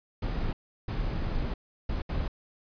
brown noise bursts at uneven times, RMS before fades -30 dBFS, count 4, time 0.22-0.53 / 0.88-1.54 / 1.89-2.02 / 2.09-2.28 s, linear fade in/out 5 ms, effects resampled to 11025 Hz

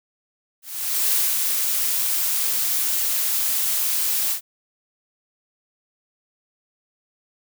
blue noise with ADSR envelope, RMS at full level -19 dBFS, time 0.62-4.41 s, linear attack 500 ms, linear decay 210 ms, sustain -3 dB, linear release 95 ms, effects none

